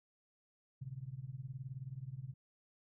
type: tone with tremolo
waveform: sine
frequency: 130.81 Hz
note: C3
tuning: in tune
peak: -38 dBFS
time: 0.81-2.34 s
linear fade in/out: 10 ms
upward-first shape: triangle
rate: 19 Hz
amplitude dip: 100%
effects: none